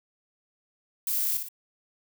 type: noise with echo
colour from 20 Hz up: violet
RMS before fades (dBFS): -28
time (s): 1.07-1.37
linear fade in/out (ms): 2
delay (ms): 58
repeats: 2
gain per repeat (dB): -6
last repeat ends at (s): 1.486
effects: none